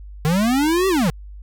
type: linear two-way sweep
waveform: square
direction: up then down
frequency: 146.83 to 392 to 146.83 Hz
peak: -16 dBFS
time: 0.25-1.1 s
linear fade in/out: 0 ms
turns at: 0.88 s
effects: added 50 Hz sine -34 dBFS peak until 1.42 s

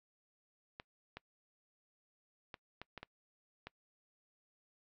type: clicks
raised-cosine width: 0.3 ms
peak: -29 dBFS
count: 7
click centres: 0.799 / 1.17 / 2.542 / 2.816 / 2.977 / 3.03 / 3.67 s
effects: noise-tail reverb RT60 0.1 s tail -24 dB re dry + low-pass 5000 Hz 12 dB/octave

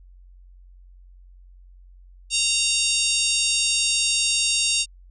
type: harmonic tone with a mistuned harmonic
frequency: 925 Hz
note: A#5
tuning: 14 cents flat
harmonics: 3 / 4 / 5 / 6 / 7 / 8 / 9 / 10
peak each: -25 / -26 / -27 / -28 / -28 / -29 / -30 / -30 dBFS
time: 2.3-4.86 s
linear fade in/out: 50 ms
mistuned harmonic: 7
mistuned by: +32 cents
effects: added 45 Hz sine -45 dBFS peak until 5.1 s

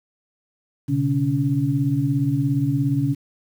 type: tone cluster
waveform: sine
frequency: 124.5 / 141.6 / 281.5 Hz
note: B2 / C#3 / C#4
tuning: +14 / +37 / +27 cents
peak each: -24 / -21 / -22 dBFS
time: 0.88-3.15 s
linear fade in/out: 20 ms
effects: 8-bit

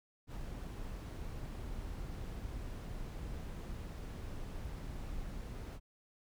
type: noise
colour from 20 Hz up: brown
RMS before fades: -43 dBFS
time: 0.27-5.8 s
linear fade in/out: 50 ms
effects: none

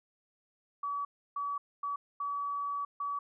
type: tone bursts at uneven times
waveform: sine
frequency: 1141 Hz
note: C#6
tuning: 50 cents sharp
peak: -32 dBFS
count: 5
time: 0.83-1.05 / 1.36-1.58 / 1.83-1.96 / 2.2-2.85 / 3-3.19 s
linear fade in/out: 5 ms
effects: none

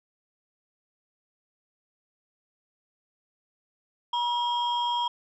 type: tone pair together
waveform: sine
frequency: 962 / 3246 Hz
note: B5 / G#7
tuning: -46 / -40 cents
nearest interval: octave + major sixth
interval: 2106 cents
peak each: -24 / -29 dBFS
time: 4.13-5.08 s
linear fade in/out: 5 ms
effects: tanh soft clip ceiling -20 dBFS

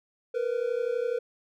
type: tone pair together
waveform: triangle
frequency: 465.5 / 497.5 Hz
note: A#4 / B4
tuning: -2 / +13 cents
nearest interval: minor second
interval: 115 cents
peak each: -27 dBFS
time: 0.34-1.19 s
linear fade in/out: 10 ms
effects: none

